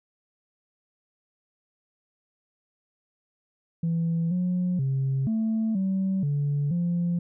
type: tone with pitch steps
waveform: sine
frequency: 166.4 / 180.2 / 134.6 / 221.5 / 191.2 / 143.9 / 173.3 Hz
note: E3 / F#3 / C3 / A3 / G3 / D3 / F3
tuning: +17 / -45 / +49 / +12 / -43 / -35 / -13 cents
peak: -21 dBFS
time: 3.83-7.19 s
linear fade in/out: 5 ms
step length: 480 ms
effects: tanh soft clip ceiling -20 dBFS